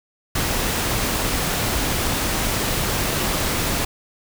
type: noise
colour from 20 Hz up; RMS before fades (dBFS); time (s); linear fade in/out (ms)
pink; -22; 0.35-3.85; 5
effects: none